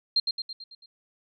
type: tone with echo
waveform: sine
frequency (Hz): 4186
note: C8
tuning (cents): 0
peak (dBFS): -19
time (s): 0.16-0.2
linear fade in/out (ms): 5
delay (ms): 110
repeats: 6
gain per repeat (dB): -5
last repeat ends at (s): 0.86
effects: none